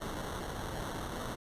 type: noise with sample-and-hold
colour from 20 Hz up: pink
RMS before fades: -39 dBFS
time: 0-1.36 s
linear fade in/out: 20 ms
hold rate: 2450 Hz
effects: resampled to 32000 Hz